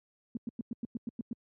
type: tone bursts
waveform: sine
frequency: 231.8 Hz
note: A#3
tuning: 10 cents flat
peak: -32 dBFS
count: 9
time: 0.35-1.33 s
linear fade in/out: 2 ms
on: 20 ms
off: 100 ms
effects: high-pass 80 Hz 12 dB/octave